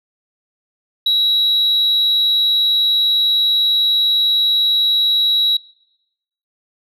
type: tone with amplitude modulation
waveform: sine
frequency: 3880 Hz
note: B7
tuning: 31 cents flat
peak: -9 dBFS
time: 1.06-5.57 s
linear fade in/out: 5 ms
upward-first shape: sine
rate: 269 Hz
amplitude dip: 30%
effects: noise-tail reverb RT60 0.9 s tail -24 dB re dry + tanh soft clip ceiling -9 dBFS